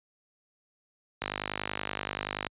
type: click train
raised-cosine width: 0.3 ms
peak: -14 dBFS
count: 64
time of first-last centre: 1.22-2.468 s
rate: 50.5 Hz
effects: high-pass 60 Hz 12 dB/octave + resampled to 8000 Hz